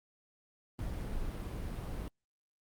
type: noise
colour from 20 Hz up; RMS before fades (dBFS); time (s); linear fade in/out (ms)
brown; -38; 0.79-2.08; 0
effects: Opus 32 kbps